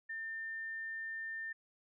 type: tone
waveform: sine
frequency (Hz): 1800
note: A6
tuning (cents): +39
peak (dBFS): -39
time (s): 0.09-1.53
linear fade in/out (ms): 10
effects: none